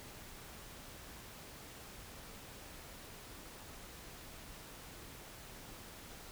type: silence
effects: pink hiss -52 dBFS RMS until 6.31 s